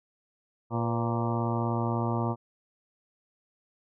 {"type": "harmonic tone with a mistuned harmonic", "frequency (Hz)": 116.54, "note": "A#2", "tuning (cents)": 0, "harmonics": [1, 2, 3, 4, 5, 6, 7, 8, 9, 10], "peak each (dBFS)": [-29, -32, -35, -39, -39, -38, -40, -36, -42, -39], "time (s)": [0.7, 2.36], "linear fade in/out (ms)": 50, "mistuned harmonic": 4, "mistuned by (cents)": 69, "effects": []}